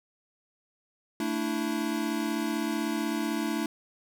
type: chord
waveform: square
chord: A suspended fourth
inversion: none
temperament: equal with one note detuned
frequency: 222.9 / 293.7 / 329.6 Hz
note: A3 / D4 / E4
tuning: +23 / 0 / 0 cents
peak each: -33 dBFS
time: 1.2-3.66 s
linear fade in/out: 2 ms
effects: none